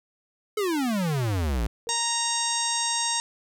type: exponential sweep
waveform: square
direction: down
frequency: 439.2 to 51.8 Hz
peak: -24 dBFS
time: 0.57-1.67 s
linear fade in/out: 5 ms
type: tone with exponential decay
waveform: sine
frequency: 466.2 Hz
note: A#4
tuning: in tune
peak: -32 dBFS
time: 1.87-2.1 s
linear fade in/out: 0 ms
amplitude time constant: 50 ms
type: harmonic tone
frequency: 932.3 Hz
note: A#5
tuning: in tune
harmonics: 1 / 2 / 3 / 4 / 5 / 6 / 7 / 8 / 9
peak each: -30 / -36 / -37 / -31 / -37 / -31 / -32 / -37 / -31 dBFS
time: 1.89-3.2 s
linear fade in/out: 0 ms
effects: none